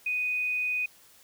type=tone; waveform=sine; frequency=2489 Hz; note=D#7; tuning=in tune; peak=-26 dBFS; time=0.06-0.86 s; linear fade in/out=5 ms; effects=white hiss -57 dBFS RMS until 1.23 s